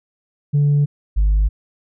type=tone pair in turn; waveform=sine; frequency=144.9 / 51.04 Hz; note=D3 / G#1; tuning=-23 / -29 cents; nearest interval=octave + tritone; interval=1806 cents; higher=first; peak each=-10 dBFS; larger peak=neither; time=0.53-0.86 / 1.16-1.49 s; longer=neither; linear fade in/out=20 ms; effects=tanh soft clip ceiling -10 dBFS